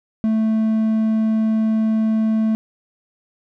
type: tone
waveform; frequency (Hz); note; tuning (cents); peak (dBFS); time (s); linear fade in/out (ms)
triangle; 220; A3; 0; -13; 0.24-2.55; 0
effects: none